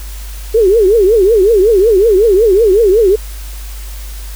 sine tone with vibrato, 415.3 Hz, G#4, in tune, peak -5 dBFS, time 0.54-3.16 s, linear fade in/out 10 ms, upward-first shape triangle, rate 5.4 Hz, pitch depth 260 cents each way, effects added 50 Hz sine -23 dBFS peak until 4.35 s + white hiss -34 dBFS RMS until 4.35 s

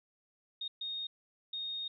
sine tone bursts at uneven times, 3708 Hz, A#7, 10 cents flat, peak -36 dBFS, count 3, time 0.61-0.68 / 0.81-1.07 / 1.53-1.88 s, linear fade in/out 5 ms, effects none

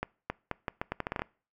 accelerating click train, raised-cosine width 0.5 ms, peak -16 dBFS, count 12, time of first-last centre 0.03-1.22 s, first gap 270 ms, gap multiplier 0.79, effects noise-tail reverb RT60 0.4 s tail -24 dB re dry

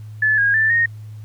sine tone with pitch steps, 1731 / 1635 / 1768 / 1855 Hz, A6 / G#6 / A6 / A#6, -29 / -28 / +8 / -9 cents, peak -13 dBFS, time 0.22-0.86 s, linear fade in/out 5 ms, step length 160 ms, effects added 107 Hz sine -32 dBFS peak until 1.24 s + pink hiss -56 dBFS RMS until 1.24 s

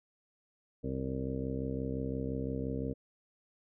harmonic tone with a mistuned harmonic, 65.8 Hz, C2, 10 cents sharp, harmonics 1 / 2 / 3 / 4 / 5 / 6 / 7 / 8 / 9, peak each -41 / -39 / -42 / -38 / -47 / -47 / -40 / -51 / -49 dBFS, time 0.83-2.94 s, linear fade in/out 20 ms, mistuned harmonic 8, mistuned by +30 cents, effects none

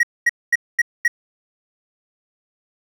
triangle tone bursts, 1900 Hz, A#6, 33 cents sharp, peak -10 dBFS, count 5, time 0-1.08 s, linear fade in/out 5 ms, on 32 ms, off 230 ms, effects none

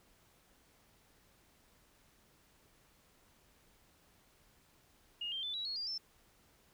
sine tone with pitch steps, 2852 / 3164 / 3511 / 3896 / 4323 / 4796 / 5322 Hz, F7 / G7 / A7 / B7 / C#8 / D8 / E8, +36 / +15 / -4 / -24 / -44 / +36 / +16 cents, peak -37 dBFS, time 5.21-5.98 s, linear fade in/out 5 ms, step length 110 ms, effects pink hiss -68 dBFS RMS until 6.73 s

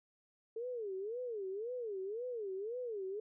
sine tone with vibrato, 435.4 Hz, A4, 18 cents flat, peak -38 dBFS, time 0.56-3.2 s, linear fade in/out 5 ms, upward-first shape sine, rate 1.9 Hz, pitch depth 250 cents each way, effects none

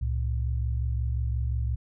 sine tone pair together, 66.95 / 112.6 Hz, C2 / A2, +40 / +40 cents, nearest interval major sixth, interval 900 cents, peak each -26 / -30 dBFS, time 0.01-1.76 s, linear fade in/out 10 ms, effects none

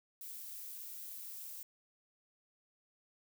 violet noise with amplitude modulation, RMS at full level -45 dBFS, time 0.21-1.63 s, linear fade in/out 2 ms, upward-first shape sine, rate 200 Hz, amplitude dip 45%, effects none

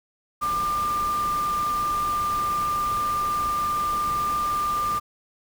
sine tone in noise, 1195 Hz, D6, 30 cents sharp, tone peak -22 dBFS, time 0.41-5 s, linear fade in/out 20 ms, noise pink, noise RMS -36 dBFS, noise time 0.41-5 s, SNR +11 dB, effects none

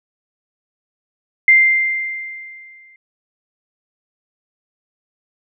sine tone with exponential decay, 2093 Hz, C7, in tune, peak -5 dBFS, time 1.48-2.96 s, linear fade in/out 2 ms, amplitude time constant 320 ms, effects none

